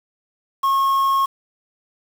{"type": "tone with quantisation", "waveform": "triangle", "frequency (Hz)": 1087, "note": "C#6", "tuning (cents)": -34, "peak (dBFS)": -13, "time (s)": [0.63, 1.26], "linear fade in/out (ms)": 10, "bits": 6, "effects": []}